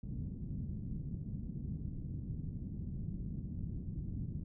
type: low-pass noise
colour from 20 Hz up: white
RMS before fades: -41 dBFS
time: 0.03-4.44 s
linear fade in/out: 5 ms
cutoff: 200 Hz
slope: 24 dB/octave
effects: none